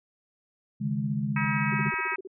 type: chord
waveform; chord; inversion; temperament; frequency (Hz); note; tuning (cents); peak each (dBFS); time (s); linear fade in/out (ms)
sine; C# suspended second; none; equal with one note detuned; 138.59 / 154.4 / 207.7; C#3 / D#3 / G#3; 0 / -13 / 0; -30 / -32 / -29; 0.8-1.91; 20
type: harmonic tone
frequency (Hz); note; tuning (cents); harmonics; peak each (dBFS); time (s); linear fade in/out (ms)
320; D#4; +49; 3 / 4 / 5 / 6 / 7 / 8; -34 / -34 / -34 / -34 / -34 / -34; 1.36-2.16; 5
type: clicks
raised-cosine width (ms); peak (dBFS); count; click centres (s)
3; -34; 3; 1.445 / 1.871 / 1.94
type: tone bursts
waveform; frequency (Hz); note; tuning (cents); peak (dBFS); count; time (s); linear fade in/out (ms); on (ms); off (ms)
sine; 380.1; F#4; +47; -36; 9; 1.72-2.274; 5; 26; 40
effects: none